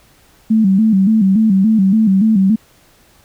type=tone with vibrato; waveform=sine; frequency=205.5 Hz; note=G#3; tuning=18 cents flat; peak=-8 dBFS; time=0.5-2.56 s; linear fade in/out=10 ms; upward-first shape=square; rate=3.5 Hz; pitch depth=120 cents each way; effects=pink hiss -50 dBFS RMS until 3.24 s